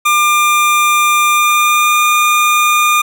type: tone with pitch glide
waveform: 25% pulse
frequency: 1200 to 1210.4 Hz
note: D6 to D#6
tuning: +37 to -48 cents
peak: -5 dBFS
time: 0.05-3.02 s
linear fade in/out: 10 ms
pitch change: +15 cents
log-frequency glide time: 1.34-2.04 s
effects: none